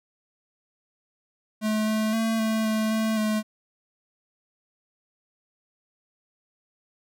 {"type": "tone with pitch steps", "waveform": "square", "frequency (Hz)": [215.6, 217.1, 224.5, 220.5, 218.1, 220.3, 215.2], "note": ["A3", "A3", "A3", "A3", "A3", "A3", "A3"], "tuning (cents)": [-35, -23, 35, 4, -15, 2, -38], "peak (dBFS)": -23, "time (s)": [1.61, 3.43], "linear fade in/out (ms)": 50, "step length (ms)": 260, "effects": []}